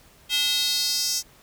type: tone with high-pass filter sweep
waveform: square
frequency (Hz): 290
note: D4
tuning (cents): -22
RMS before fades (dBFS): -24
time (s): 0.29-1.23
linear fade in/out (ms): 50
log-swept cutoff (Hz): 3100 to 5900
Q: 3.7
effects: pink hiss -54 dBFS RMS until 1.42 s